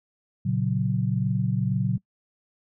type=chord; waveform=sine; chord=F# major; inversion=first; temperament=equal; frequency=116.54 / 138.59 / 185 Hz; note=A#2 / C#3 / F#3; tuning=0 / 0 / 0 cents; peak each=-26 dBFS; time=0.45-1.98 s; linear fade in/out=10 ms; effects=noise-tail reverb RT60 0.1 s tail -23 dB re dry